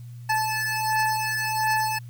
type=beating tone pair; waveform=25% pulse; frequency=869 / 870.4 Hz; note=A5 / A5; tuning=-22 / -19 cents; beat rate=1.4 Hz; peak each=-22 dBFS; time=0.29-1.99 s; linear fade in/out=10 ms; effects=added 120 Hz sine -37 dBFS peak until 2.09 s + white hiss -60 dBFS RMS until 2.09 s